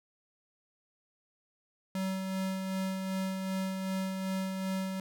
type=tone with tremolo; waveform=square; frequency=190 Hz; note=F#3; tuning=46 cents sharp; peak=-31 dBFS; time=1.95-5 s; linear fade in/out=2 ms; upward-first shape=sine; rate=2.6 Hz; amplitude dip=35%; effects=none